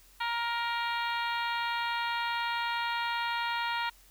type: harmonic tone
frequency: 469.4 Hz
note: A#4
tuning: 12 cents sharp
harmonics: 2 / 3 / 4 / 5 / 6 / 7 / 8 / 9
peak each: -32 / -36 / -38 / -40 / -42 / -43 / -44 / -45 dBFS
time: 0.2-3.9 s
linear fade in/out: 10 ms
effects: added 43 Hz sine -60 dBFS peak until 4.1 s + white hiss -60 dBFS RMS until 4.1 s